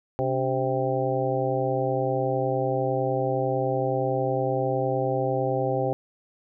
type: harmonic tone with a mistuned harmonic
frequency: 130.81 Hz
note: C3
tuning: in tune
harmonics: 1 / 2 / 3 / 4 / 5 / 6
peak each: -29 / -33 / -29 / -27 / -32 / -30 dBFS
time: 0.19-5.93 s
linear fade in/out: 0 ms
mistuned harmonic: 2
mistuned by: +140 cents
effects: none